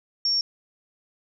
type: tone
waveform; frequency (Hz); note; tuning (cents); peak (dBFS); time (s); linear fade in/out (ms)
sine; 5500; F8; -27; -20; 0.25-0.41; 2
effects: none